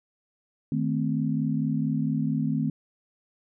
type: chord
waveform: sine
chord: A diminished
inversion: second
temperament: equal with one note detuned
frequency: 155.56 / 220 / 259.8 Hz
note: Eb3 / A3 / C4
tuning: 0 / 0 / -12 cents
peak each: -27 / -28 / -28 dBFS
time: 0.72-2.7 s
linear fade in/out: 2 ms
effects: none